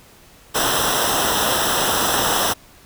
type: noise with comb filter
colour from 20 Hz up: pink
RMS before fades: -19 dBFS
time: 0.54-2.54 s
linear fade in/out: 20 ms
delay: 0.44 ms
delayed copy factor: -0.85
effects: pink hiss -48 dBFS RMS until 2.85 s